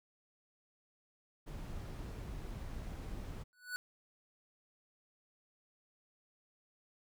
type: noise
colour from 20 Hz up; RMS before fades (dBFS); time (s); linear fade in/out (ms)
brown; -44; 1.46-3.44; 20
type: tone with exponential growth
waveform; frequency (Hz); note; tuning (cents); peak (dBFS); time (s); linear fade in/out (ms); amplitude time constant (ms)
square; 1480; F#6; 0; -35; 3.53-3.76; 0; 50
effects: none